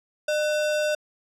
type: tone with sample-and-hold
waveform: sine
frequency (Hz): 605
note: D#5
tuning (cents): -49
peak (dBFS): -21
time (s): 0.28-0.95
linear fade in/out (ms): 5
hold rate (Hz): 2100
effects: low-pass 9000 Hz 12 dB/octave